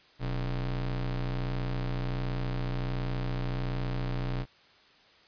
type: ring-modulated tone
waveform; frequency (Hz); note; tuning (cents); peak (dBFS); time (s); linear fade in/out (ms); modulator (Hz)
square; 77.78; D#2; 0; -27; 0.19-4.46; 50; 47.1
effects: white hiss -59 dBFS RMS until 5.27 s + resampled to 11025 Hz